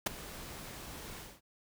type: noise with ADSR envelope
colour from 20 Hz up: pink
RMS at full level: -27 dBFS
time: 0.06-1.41 s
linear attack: 8 ms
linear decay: 11 ms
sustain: -19 dB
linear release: 220 ms
effects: none